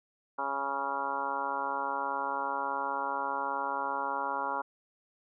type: harmonic tone with a mistuned harmonic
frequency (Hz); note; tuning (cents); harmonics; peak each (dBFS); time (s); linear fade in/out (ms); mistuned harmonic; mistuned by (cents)
138.6; C#3; 0; 2 / 3 / 4 / 5 / 6 / 7 / 8 / 9 / 10; -46 / -45 / -41 / -45 / -36 / -35 / -38 / -43 / -38; 0.38-4.62; 10; 9; -21
effects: none